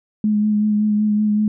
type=tone with vibrato; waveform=sine; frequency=211 Hz; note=G#3; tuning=28 cents sharp; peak=-14 dBFS; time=0.24-1.48 s; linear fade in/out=2 ms; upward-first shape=sine; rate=5.3 Hz; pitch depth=20 cents each way; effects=none

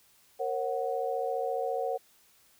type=chord; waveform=sine; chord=F# major; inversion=first; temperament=equal with one note detuned; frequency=466.2 / 540.8 / 740 Hz; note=A#4 / C#5 / F#5; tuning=0 / -43 / 0 cents; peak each=-33 dBFS; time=0.39-1.98 s; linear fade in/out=20 ms; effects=white hiss -63 dBFS RMS until 2.59 s

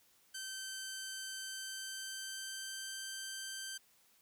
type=tone with pitch glide; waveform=10% pulse; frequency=1547 to 1560.5 Hz; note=G6 to G6; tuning=-23 to -8 cents; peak=-33 dBFS; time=0.34-3.78 s; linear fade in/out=10 ms; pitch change=+15 cents; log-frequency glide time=1.4-2.96 s; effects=white hiss -69 dBFS RMS until 4.21 s

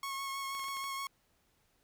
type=tone with vibrato; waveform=sawtooth; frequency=1094 Hz; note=C#6; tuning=23 cents flat; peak=-33 dBFS; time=0.03-1.07 s; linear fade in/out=2 ms; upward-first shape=sine; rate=6.3 Hz; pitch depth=17 cents each way
type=clicks; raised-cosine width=0.2 ms; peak=-33 dBFS; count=6; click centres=0.55 / 0.595 / 0.642 / 0.684 / 0.769 / 0.841 s
effects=pink hiss -73 dBFS RMS until 1.83 s

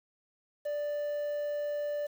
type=tone with quantisation; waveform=triangle; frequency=587.3 Hz; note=D5; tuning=in tune; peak=-29 dBFS; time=0.65-2.07 s; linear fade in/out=10 ms; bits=9; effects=none

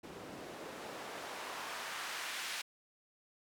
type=noise with band-pass filter sweep; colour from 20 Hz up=white; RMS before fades=-44 dBFS; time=0.03-2.62 s; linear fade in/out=10 ms; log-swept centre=240 to 2200 Hz; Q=0.81; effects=none

